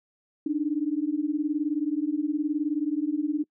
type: beating tone pair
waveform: sine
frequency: 289.5 / 308.5 Hz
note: D4 / D#4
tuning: -25 / -15 cents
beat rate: 19 Hz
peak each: -27 dBFS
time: 0.46-3.44 s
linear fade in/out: 5 ms
effects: noise-tail reverb RT60 0.1 s tail -26 dB re dry